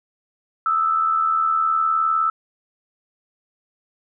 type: tone pair together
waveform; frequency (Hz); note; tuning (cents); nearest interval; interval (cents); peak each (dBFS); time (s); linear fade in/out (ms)
sine; 1238.8 / 1318.5; D#6 / E6; -8 / 0; minor second; 108; -25 / -17; 0.66-2.3; 2
effects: none